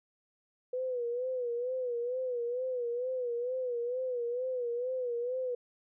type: tone with vibrato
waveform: sine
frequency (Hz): 493.9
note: B4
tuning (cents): 0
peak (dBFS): -31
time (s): 0.73-5.55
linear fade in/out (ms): 5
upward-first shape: sine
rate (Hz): 2.2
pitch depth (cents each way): 81
effects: none